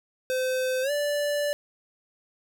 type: tone with pitch glide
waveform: square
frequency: 514 to 583.6 Hz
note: C5 to D5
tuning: -31 to -11 cents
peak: -25 dBFS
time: 0.3-1.53 s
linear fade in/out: 0 ms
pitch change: +220 cents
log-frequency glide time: 0.82-0.91 s
effects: none